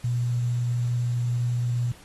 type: tone with quantisation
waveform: sine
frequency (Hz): 121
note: B2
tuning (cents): -35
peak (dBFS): -22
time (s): 0.04-1.92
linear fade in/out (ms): 5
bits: 8
effects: pink hiss -51 dBFS RMS until 2.04 s + AAC 32 kbps